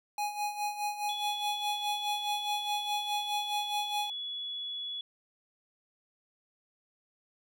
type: tone with tremolo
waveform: square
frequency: 830.6 Hz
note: G#5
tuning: in tune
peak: -30 dBFS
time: 0.18-4.1 s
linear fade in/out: 2 ms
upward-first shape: sine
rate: 4.8 Hz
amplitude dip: 70%
type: tone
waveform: sine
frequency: 3394 Hz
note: G#7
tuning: 37 cents sharp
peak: -35 dBFS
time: 1.09-5.01 s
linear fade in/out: 2 ms
effects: none